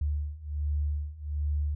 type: beating tone pair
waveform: sine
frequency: 73.1 / 74.4 Hz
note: D2 / D2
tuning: -7 / +23 cents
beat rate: 1.3 Hz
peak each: -32 / -30 dBFS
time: 0.01-1.75 s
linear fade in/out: 5 ms
effects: none